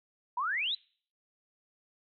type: exponential sweep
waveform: sine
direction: up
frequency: 931 to 4088 Hz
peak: -29 dBFS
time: 0.37-0.75 s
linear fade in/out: 5 ms
effects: noise-tail reverb RT60 0.5 s tail -26 dB re dry